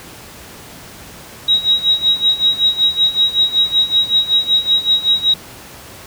sine tone with tremolo, 3823 Hz, A#7, 43 cents sharp, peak -8 dBFS, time 1.48-5.34 s, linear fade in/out 5 ms, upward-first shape sine, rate 5.3 Hz, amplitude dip 85%, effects pink hiss -36 dBFS RMS until 6.06 s + high-pass 60 Hz 12 dB/octave

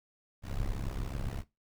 brown noise with amplitude modulation, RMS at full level -31 dBFS, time 0.42-1.44 s, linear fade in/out 50 ms, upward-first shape sine, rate 67.3 Hz, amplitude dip 95%, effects noise-tail reverb RT60 0.2 s tail -17 dB re dry

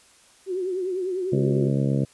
sine tone with vibrato, 370 Hz, F#4, in tune, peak -24 dBFS, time 0.46-1.71 s, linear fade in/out 50 ms, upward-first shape triangle, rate 10 Hz, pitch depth 92 cents each way
harmonic tone, 68.6 Hz, C#2, 17 cents flat, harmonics 2 / 3 / 4 / 5 / 6 / 7 / 8 / 9, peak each -22 / -26 / -29 / -33 / -37 / -33 / -35 / -40 dBFS, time 1.32-2.05 s, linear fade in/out 10 ms
effects white hiss -55 dBFS RMS until 2.13 s + resampled to 24000 Hz

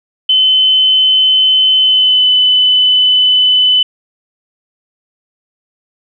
sine tone with pitch glide, 3048 to 3010 Hz, G7 to F#7, -49 to +29 cents, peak -6 dBFS, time 0.29-3.83 s, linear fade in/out 5 ms, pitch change -22 cents, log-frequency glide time 1.78-2.3 s, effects none

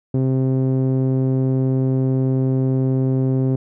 sawtooth tone with low-pass filter, 131.2 Hz, C3, 5 cents sharp, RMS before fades -18 dBFS, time 0.14-3.56 s, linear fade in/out 5 ms, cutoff 370 Hz, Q 1.3, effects none

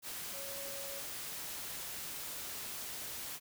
sine tone in noise, 554.4 Hz, C#5, in tune, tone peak -47 dBFS, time 0.32-1.03 s, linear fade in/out 50 ms, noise white, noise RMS -43 dBFS, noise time 0.02-3.4 s, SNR -7 dB, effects none

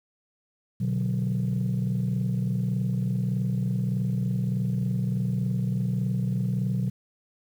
sine chord, B minor, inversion none, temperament equal, 123.47 / 146.83 / 185 Hz, B2 / D3 / F#3, 0 / 0 / 0 cents, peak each -25 / -30 / -26 dBFS, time 0.8-6.9 s, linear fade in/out 10 ms, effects tanh soft clip ceiling -19 dBFS + 9-bit

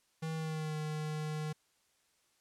square tone with pitch glide, 160 to 153.57 Hz, D#3 to D#3, +49 to -22 cents, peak -36 dBFS, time 0.22-1.53 s, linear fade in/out 10 ms, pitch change -71 cents, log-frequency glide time 0.35-0.76 s, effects white hiss -73 dBFS RMS until 2.4 s + low-pass 10000 Hz 12 dB/octave

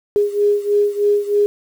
sine beating tone pair, 410.3 / 413.5 Hz, G#4 / G#4, -21 / -8 cents, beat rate 3.2 Hz, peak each -15 / -18 dBFS, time 0.16-1.46 s, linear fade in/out 0 ms, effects 7-bit

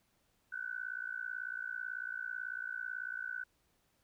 sine tone with amplitude modulation, 1503 Hz, F#6, 27 cents sharp, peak -34 dBFS, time 0.52-3.44 s, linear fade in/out 10 ms, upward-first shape sine, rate 58.1 Hz, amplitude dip 95%, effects pink hiss -75 dBFS RMS until 4.03 s

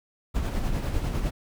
brown noise with tremolo, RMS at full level -25 dBFS, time 0.34-1.31 s, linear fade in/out 20 ms, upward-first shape sine, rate 10 Hz, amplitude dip 45%, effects none

